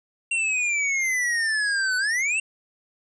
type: exponential two-way sweep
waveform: square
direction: down then up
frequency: 2756 to 1485 to 2756 Hz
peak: -22 dBFS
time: 0.31-2.4 s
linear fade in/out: 5 ms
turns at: 1.97 s
effects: resampled to 22050 Hz